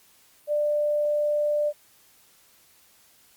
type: tone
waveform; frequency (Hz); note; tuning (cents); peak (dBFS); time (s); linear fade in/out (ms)
sine; 593; D5; +17; -21; 0.47-1.73; 50
effects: white hiss -58 dBFS RMS until 3.36 s + Opus 48 kbps